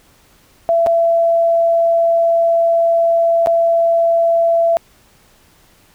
sine tone with dropouts, 671 Hz, E5, 31 cents sharp, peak -10 dBFS, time 0.69-4.77 s, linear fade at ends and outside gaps 0 ms, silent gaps 0.863-0.869 / 3.461-3.471 s, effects pink hiss -51 dBFS RMS until 5.94 s

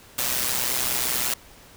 white noise with amplitude modulation, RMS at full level -22 dBFS, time 0.18-1.34 s, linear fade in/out 5 ms, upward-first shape sine, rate 125 Hz, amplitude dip 65%, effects pink hiss -49 dBFS RMS until 1.76 s

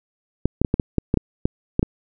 clicks, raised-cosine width 3 ms, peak -4 dBFS, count 11, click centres 0.456 / 0.616 / 0.648 / 0.741 / 0.798 / 0.983 / 1.141 / 1.173 / 1.455 / 1.794 / 1.829 s, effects none

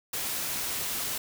white noise, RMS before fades -32 dBFS, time 0.13-1.18 s, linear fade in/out 5 ms, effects none

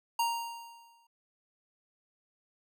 square tone with exponential decay, 932.3 Hz, A#5, in tune, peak -26 dBFS, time 0.19-1.07 s, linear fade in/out 5 ms, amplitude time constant 190 ms, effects none

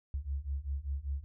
sine beating tone pair, 67 / 72.1 Hz, C2 / D2, +42 / -31 cents, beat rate 5.1 Hz, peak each -37 / -36 dBFS, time 0.14-1.24 s, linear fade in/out 0 ms, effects none

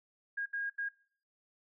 sine tone bursts at uneven times, 1630 Hz, G#6, 33 cents flat, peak -33 dBFS, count 3, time 0.37-0.46 / 0.53-0.7 / 0.78-0.89 s, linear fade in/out 10 ms, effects noise-tail reverb RT60 0.5 s tail -21 dB re dry

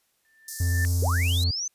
sine tone with exponential growth, 1777 Hz, A6, 17 cents sharp, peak -25 dBFS, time 0.25-0.85 s, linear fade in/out 0 ms, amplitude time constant 130 ms
pink high-pass noise, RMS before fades -36 dBFS, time 0.48-1.44 s, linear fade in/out 2 ms, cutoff 5000 Hz, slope 48 dB/octave
triangle tone with vibrato, 87.31 Hz, F2, in tune, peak -19 dBFS, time 0.6-1.51 s, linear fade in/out 5 ms, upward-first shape square, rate 17 Hz, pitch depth 17 cents each way
sine linear sweep, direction up, 356.9 to 6280 Hz, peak -27 dBFS, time 1.02-1.68 s, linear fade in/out 5 ms
effects white hiss -70 dBFS RMS until 1.74 s + resampled to 32000 Hz

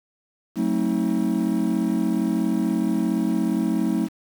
triangle chord, F# diminished seventh, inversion none, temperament just, 185 / 222 / 266.4 / 319.7 Hz, F#3 / A3 / C4 / Eb4, 0 / +16 / +31 / +47 cents, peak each -24 / -22 / -25 / -23 dBFS, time 0.55-4.09 s, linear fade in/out 50 ms, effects 7-bit

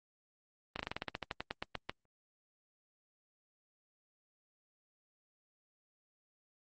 slowing click train, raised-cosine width 0.3 ms, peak -20 dBFS, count 16, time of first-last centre 0.76-1.895 s, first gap 33 ms, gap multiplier 1.11, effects Opus 24 kbps

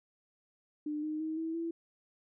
sine tone with pitch steps, 299.9 / 307.8 / 315.9 / 324.2 / 332.8 Hz, D4 / D#4 / D#4 / E4 / E4, +36 / -19 / +26 / -29 / +17 cents, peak -33 dBFS, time 0.86-1.71 s, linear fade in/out 5 ms, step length 170 ms, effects none

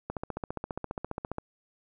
click train, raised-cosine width 1 ms, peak -19 dBFS, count 20, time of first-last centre 0.1-1.384 s, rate 14.8 Hz, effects none

